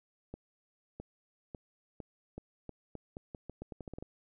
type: accelerating click train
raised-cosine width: 2 ms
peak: -29 dBFS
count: 17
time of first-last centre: 0.34-4.025 s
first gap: 660 ms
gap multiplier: 0.83
effects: none